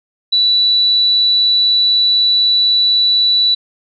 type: tone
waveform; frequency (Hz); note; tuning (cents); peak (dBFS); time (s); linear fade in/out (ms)
sine; 3952; B7; 0; -9; 0.32-3.55; 10
effects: none